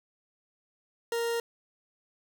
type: tone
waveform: 40% pulse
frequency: 466.2 Hz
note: A#4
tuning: in tune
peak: -27 dBFS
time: 1.12-1.4 s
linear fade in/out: 2 ms
effects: none